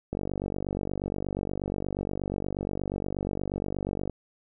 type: click train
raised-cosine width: 2 ms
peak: -17 dBFS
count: 193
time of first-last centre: 0.13-4.097 s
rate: 48.4 Hz
effects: none